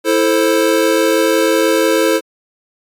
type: chord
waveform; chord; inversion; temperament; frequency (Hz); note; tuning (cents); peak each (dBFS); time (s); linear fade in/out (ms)
square; A minor; second; equal with one note detuned; 329.6 / 440 / 526; E4 / A4 / C5; 0 / 0 / +9; -16; 0.04-2.21; 50
effects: AAC 64 kbps